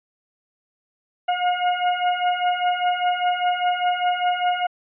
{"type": "beating tone pair", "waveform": "40% pulse", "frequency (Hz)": [714, 719], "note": ["F5", "F#5"], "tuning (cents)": [38, -50], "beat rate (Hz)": 5, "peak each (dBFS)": [-23, -20], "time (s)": [1.28, 4.67], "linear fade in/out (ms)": 10, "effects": ["resampled to 8000 Hz"]}